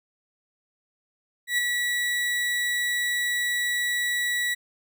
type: tone with ADSR envelope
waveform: 35% pulse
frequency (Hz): 1941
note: B6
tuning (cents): -31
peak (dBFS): -18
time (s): 1.47-4.55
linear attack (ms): 110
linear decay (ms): 13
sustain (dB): -4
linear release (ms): 18
effects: none